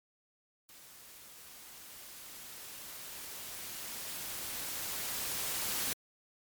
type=noise with level ramp; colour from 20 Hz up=white; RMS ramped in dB=-55 to -34 dBFS; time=0.69-5.93 s; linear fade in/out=0 ms; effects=MP3 96 kbps